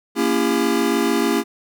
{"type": "chord", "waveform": "square", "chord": "A# diminished seventh", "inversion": "none", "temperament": "just", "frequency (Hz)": [233.1, 279.7, 335.6, 402.8], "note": ["A#3", "C#4", "E4", "G4"], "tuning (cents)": [0, 16, 31, 47], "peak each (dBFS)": -23, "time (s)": [0.15, 1.44], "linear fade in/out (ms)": 50, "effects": []}